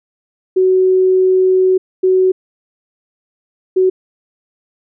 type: tone bursts at uneven times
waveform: sine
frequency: 373.4 Hz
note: F#4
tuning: 16 cents sharp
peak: -8 dBFS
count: 3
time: 0.56-1.78 / 2.03-2.32 / 3.76-3.9 s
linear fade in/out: 10 ms
effects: none